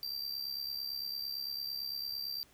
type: tone with amplitude modulation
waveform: square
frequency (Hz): 4699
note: D8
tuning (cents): 0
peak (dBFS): -34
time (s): 0.03-2.43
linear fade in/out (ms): 0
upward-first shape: sine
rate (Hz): 68.9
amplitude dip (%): 70
effects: pink hiss -64 dBFS RMS until 2.53 s